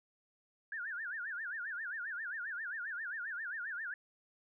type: tone with vibrato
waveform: sine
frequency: 1600 Hz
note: G6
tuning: 35 cents sharp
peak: -38 dBFS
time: 0.72-3.94 s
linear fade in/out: 2 ms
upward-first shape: sine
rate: 7.5 Hz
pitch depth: 230 cents each way
effects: none